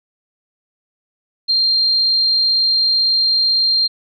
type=tone; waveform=sine; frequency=4186 Hz; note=C8; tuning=in tune; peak=-12 dBFS; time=1.48-3.88 s; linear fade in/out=20 ms; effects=none